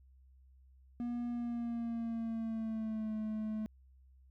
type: tone with pitch glide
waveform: triangle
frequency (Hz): 240 to 216.3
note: B3 to A3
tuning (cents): -49 to -29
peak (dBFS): -33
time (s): 1-3.66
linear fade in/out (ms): 0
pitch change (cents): -180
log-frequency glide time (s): 1.29-3.15
effects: added 65 Hz sine -59 dBFS peak until 4.3 s